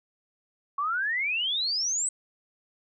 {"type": "exponential sweep", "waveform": "sine", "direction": "up", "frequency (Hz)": [1100, 8200], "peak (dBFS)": -25, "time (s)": [0.78, 2.09], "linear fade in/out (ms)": 5, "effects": []}